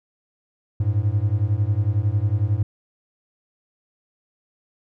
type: beating tone pair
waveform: triangle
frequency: 98 / 109 Hz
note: G2 / A2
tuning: 0 / -16 cents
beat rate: 11 Hz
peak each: -19 dBFS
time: 0.8-2.63 s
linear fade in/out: 5 ms
effects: none